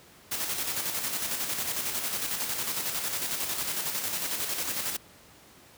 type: noise with tremolo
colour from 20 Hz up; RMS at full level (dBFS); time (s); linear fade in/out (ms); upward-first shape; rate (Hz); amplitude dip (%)
white; -30; 0.31-4.97; 10; square; 11; 40
effects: pink hiss -54 dBFS RMS until 5.77 s + high-pass 80 Hz 12 dB/octave